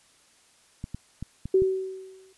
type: clicks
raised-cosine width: 5 ms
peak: -21 dBFS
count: 5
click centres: 0.841 / 0.946 / 1.226 / 1.456 / 1.621 s
type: tone with exponential decay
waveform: sine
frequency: 379.2 Hz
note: F#4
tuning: 43 cents sharp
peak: -15 dBFS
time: 1.54-2.33 s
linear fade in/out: 5 ms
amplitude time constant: 170 ms
effects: white hiss -60 dBFS RMS until 2.37 s + resampled to 24000 Hz